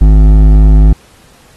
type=tone with hard clipping; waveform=triangle; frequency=51.91 Hz; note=G#1; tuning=in tune; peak=-3 dBFS; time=0.01-0.93 s; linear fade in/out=5 ms; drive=14 dB; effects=pink hiss -44 dBFS RMS until 1.56 s + AAC 32 kbps